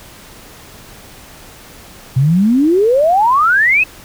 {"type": "exponential sweep", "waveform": "sine", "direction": "up", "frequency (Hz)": [124.7, 2637], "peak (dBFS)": -8, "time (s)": [2.16, 3.84], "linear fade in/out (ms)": 10, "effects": ["pink hiss -38 dBFS RMS until 4.04 s"]}